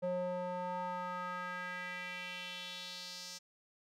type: tone with band-pass filter sweep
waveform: square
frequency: 180 Hz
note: F#3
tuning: 47 cents flat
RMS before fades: -41 dBFS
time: 0.02-3.39 s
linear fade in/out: 20 ms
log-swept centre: 520 to 5700 Hz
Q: 2.8
effects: none